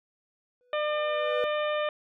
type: tone with exponential growth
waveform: triangle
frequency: 493.9 Hz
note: B4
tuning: in tune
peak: -24 dBFS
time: 0.61-1.44 s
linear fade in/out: 0 ms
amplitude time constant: 180 ms
type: harmonic tone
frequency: 601 Hz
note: D5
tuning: 40 cents sharp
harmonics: 1 / 2 / 3 / 4 / 5 / 6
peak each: -27 / -33 / -37 / -39 / -41 / -43 dBFS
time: 0.73-1.89 s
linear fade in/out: 2 ms
effects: none